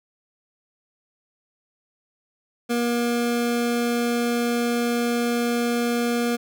25% pulse tone, 238 Hz, A#3, 36 cents sharp, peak -17 dBFS, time 2.69-6.37 s, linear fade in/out 20 ms, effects none

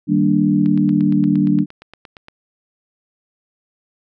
sine chord, Eb major seventh, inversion none, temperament equal, 155.56 / 196 / 233.1 / 293.7 Hz, Eb3 / G3 / Bb3 / D4, 0 / 0 / 0 / 0 cents, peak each -20 / -16 / -20 / -16 dBFS, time 0.07-1.66 s, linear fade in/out 50 ms
click train, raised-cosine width 0.3 ms, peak -22 dBFS, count 15, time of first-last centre 0.66-2.284 s, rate 8.62 Hz
effects none

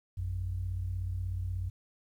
sine tone pair together, 54.86 / 91.4 Hz, A1 / F#2, -4 / -21 cents, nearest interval major sixth, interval 883 cents, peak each -37 / -32 dBFS, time 0.17-1.7 s, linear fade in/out 10 ms, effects tanh soft clip ceiling -24 dBFS + 11-bit

